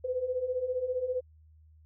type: beating tone pair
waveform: sine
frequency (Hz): 493.9 / 508.9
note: B4 / C5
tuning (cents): 0 / -48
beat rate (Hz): 15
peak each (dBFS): -35 / -30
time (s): 0.04-1.21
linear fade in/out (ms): 10
effects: added 78 Hz sine -55 dBFS peak until 1.85 s